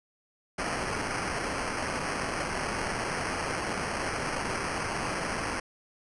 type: noise with sample-and-hold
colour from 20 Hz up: white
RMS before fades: -32 dBFS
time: 0.58-5.6 s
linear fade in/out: 5 ms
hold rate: 3675 Hz
effects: resampled to 24000 Hz